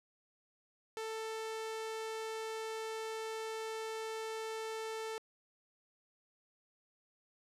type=tone; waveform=sawtooth; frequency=442.8 Hz; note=A4; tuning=11 cents sharp; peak=-35 dBFS; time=0.97-5.18 s; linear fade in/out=0 ms; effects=low-pass 10000 Hz 12 dB/octave